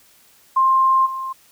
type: tone with level steps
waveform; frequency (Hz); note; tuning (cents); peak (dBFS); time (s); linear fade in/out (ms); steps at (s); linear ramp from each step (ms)
sine; 1056; C6; +16; -12 / -24; 0.56-1.33; 10; 1.05; 20
effects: white hiss -53 dBFS RMS until 1.51 s